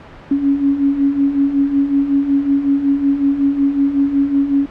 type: beating tone pair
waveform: sine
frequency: 275.1 / 280.5 Hz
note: C#4 / C#4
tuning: -13 / +21 cents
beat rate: 5.4 Hz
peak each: -19 / -13 dBFS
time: 0.31-4.66 s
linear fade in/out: 5 ms
effects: pink hiss -37 dBFS RMS until 4.7 s + low-pass 2000 Hz 12 dB/octave